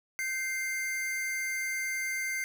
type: tone pair together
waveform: square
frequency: 1547 / 2097 Hz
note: G6 / C7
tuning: -23 / +3 cents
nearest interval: perfect fourth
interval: 526 cents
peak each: -40 / -32 dBFS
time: 0.19-2.44 s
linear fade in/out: 0 ms
effects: none